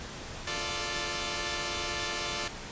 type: chord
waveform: 5% pulse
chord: D minor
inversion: first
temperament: equal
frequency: 349.2 / 440 / 587.3 Hz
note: F4 / A4 / D5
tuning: 0 / 0 / 0 cents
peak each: -25 / -26 / -24 dBFS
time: 0.47-2.48 s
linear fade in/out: 5 ms
effects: pink hiss -41 dBFS RMS until 2.71 s + resampled to 16000 Hz